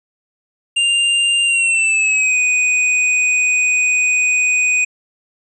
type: tone with pitch glide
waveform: square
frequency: 2794 to 2489 Hz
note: F7 to D#7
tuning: 0 to 0 cents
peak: -13 dBFS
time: 0.76-4.85 s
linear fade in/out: 10 ms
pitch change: -200 cents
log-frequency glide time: 1.44-2.38 s
effects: resampled to 24000 Hz